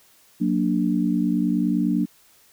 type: chord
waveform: sine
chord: Gb augmented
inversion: none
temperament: equal with one note detuned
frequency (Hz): 183.4 / 233.1 / 293.7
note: Gb3 / Bb3 / D4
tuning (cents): -15 / 0 / 0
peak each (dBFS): -23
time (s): 0.4-2.06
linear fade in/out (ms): 20
effects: white hiss -56 dBFS RMS until 2.52 s